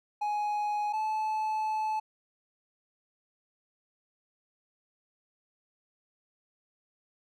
triangle tone pair in turn, 835 / 866.3 Hz, G#5 / A5, +9 / -27 cents, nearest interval minor second, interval 64 cents, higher second, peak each -26 dBFS, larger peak neither, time 0.21-0.93 / 0.93-2 s, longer second, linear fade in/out 10 ms, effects none

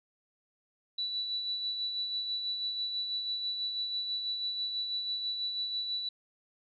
sine tone with tremolo, 3951 Hz, B7, in tune, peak -30 dBFS, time 0.98-6.09 s, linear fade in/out 5 ms, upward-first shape sine, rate 6.1 Hz, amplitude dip 40%, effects none

